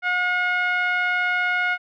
10% pulse tone with low-pass filter, 721 Hz, F#5, 45 cents flat, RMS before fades -22 dBFS, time 0.02-1.78 s, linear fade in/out 50 ms, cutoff 1800 Hz, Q 7.7, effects none

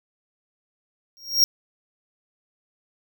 square tone with exponential growth, 5588 Hz, F8, in tune, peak -11 dBFS, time 1.17-1.44 s, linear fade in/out 0 ms, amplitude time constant 58 ms, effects none

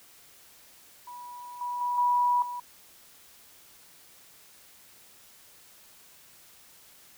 sine tone with level steps, 976 Hz, B5, 21 cents flat, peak -40 / -30 / -26 / -21 / -33 dBFS, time 1.07-2.6 s, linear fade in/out 5 ms, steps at 1.61 / 1.81 / 1.98 / 2.42 s, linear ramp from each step 2 ms, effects white hiss -55 dBFS RMS until 7.17 s

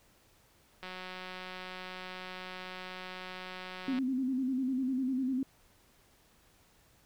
click train, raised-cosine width 0.3 ms, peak -27 dBFS, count 582, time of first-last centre 0.83-3.988 s, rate 184 Hz
sine tone with vibrato, 260 Hz, C4, 11 cents flat, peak -29 dBFS, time 3.88-5.43 s, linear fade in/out 2 ms, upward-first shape square, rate 10 Hz, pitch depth 56 cents each way
effects pink hiss -65 dBFS RMS until 7.05 s

